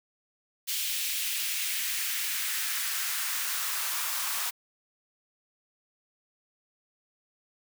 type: noise with high-pass filter sweep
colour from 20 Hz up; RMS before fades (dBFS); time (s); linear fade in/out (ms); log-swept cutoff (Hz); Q
white; -31; 0.67-4.51; 20; 2900 to 1000; 1.6
effects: none

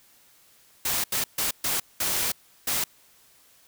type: noise bursts at uneven times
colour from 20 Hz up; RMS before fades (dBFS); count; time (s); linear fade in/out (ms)
white; -26; 6; 0.85-1.04 / 1.12-1.24 / 1.38-1.51 / 1.64-1.8 / 2-2.32 / 2.67-2.84; 5
effects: white hiss -58 dBFS RMS until 3.67 s

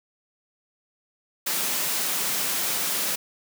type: high-pass noise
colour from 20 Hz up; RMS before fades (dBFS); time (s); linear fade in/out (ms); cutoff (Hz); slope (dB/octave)
white; -26; 1.46-3.16; 10; 140; 96
effects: none

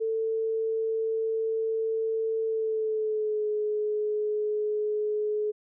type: tone with pitch glide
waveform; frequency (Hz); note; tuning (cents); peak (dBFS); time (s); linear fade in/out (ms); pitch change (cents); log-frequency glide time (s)
sine; 445.6 to 423; A4 to G#4; +22 to +32; -25; 0-5.52; 20; -90; 2.45-3.48
effects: none

